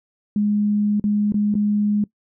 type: tone with dropouts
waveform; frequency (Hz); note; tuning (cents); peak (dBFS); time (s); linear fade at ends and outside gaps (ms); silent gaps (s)
sine; 207.7; G#3; 0; -16; 0.36-2.04; 2; 0.998-1.04 / 1.322-1.342 / 1.542-1.552
effects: noise-tail reverb RT60 0.1 s tail -21 dB re dry